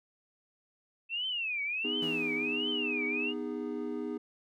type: tone with vibrato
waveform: sine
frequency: 2637 Hz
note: E7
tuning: in tune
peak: -31 dBFS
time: 1.09-3.34 s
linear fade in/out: 50 ms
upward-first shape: triangle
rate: 1.4 Hz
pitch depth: 290 cents each way
type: chord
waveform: triangle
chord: G# minor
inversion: first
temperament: equal with one note detuned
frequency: 246.9 / 311.1 / 409.4 Hz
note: B3 / D#4 / G#4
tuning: 0 / 0 / -25 cents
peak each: -36 dBFS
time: 1.84-4.18 s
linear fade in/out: 10 ms
type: tone with exponential decay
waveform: sawtooth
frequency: 164.81 Hz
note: E3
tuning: in tune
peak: -35 dBFS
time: 2.02-3.31 s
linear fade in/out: 5 ms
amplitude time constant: 280 ms
effects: none